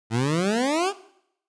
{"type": "exponential sweep", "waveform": "20% pulse", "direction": "up", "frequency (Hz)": [108.1, 419.8], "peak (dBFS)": -16, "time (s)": [0.1, 0.93], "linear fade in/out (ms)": 50, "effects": ["noise-tail reverb RT60 0.7 s tail -17 dB re dry", "resampled to 22050 Hz"]}